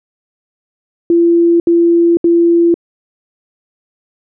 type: tone bursts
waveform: sine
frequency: 340 Hz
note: F4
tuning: 46 cents flat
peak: -6 dBFS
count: 3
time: 1.1-2.742 s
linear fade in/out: 2 ms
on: 500 ms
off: 71 ms
effects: none